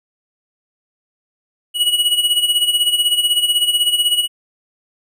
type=tone with tremolo; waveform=square; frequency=2919 Hz; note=F#7; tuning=24 cents flat; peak=-11 dBFS; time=1.74-4.28 s; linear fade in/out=50 ms; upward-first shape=sine; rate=16 Hz; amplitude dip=70%; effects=none